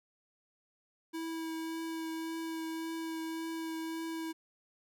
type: tone with vibrato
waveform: square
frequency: 325.2 Hz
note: E4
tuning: 23 cents flat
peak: -37 dBFS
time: 1.13-4.33 s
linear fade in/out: 20 ms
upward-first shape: triangle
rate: 1.8 Hz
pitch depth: 13 cents each way
effects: none